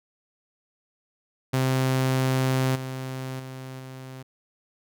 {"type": "tone with level steps", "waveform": "sawtooth", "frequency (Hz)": 130.81, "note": "C3", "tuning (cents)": 0, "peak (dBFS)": [-17, -27, -32, -34], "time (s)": [1.53, 4.23], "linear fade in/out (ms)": 10, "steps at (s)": [2.75, 3.39, 3.79], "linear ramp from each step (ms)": 10, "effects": []}